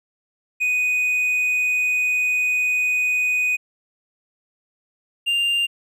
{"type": "tone pair in turn", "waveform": "triangle", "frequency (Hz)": [2489, 2794], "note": ["D#7", "F7"], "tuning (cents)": [0, 0], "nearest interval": "major second", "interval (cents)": 200, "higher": "second", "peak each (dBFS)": -16, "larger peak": "neither", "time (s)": [[0.6, 3.57], [5.26, 5.67]], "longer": "first", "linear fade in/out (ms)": 20, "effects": []}